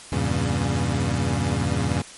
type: chord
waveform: 25% pulse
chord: E diminished seventh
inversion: none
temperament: equal with one note detuned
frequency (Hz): 82.41 / 98 / 118.58 / 138.59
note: E2 / G2 / Bb2 / Db3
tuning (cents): 0 / 0 / +30 / 0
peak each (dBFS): -23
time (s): 0.12-2.02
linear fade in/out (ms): 5
effects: white hiss -42 dBFS RMS until 2.17 s + MP3 48 kbps